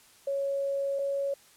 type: tone pair in turn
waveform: sine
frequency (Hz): 554.4 / 556.4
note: C#5 / C#5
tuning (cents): 0 / +6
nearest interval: unison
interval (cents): 6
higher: second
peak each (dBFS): -27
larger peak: neither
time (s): 0.27-0.99 / 0.99-1.34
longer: first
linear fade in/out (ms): 5
effects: white hiss -58 dBFS RMS until 1.56 s + low-pass 12000 Hz 12 dB/octave